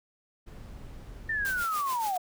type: noise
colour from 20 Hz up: brown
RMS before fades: -44 dBFS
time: 0.46-1.64 s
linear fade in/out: 20 ms
type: linear sweep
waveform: sine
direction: down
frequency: 1818 to 698.5 Hz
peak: -27 dBFS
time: 1.29-2.18 s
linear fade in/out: 5 ms
type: noise with tremolo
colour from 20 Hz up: white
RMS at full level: -38 dBFS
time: 1.45-2.17 s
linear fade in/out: 0 ms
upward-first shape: sine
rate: 7 Hz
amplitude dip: 70%
effects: none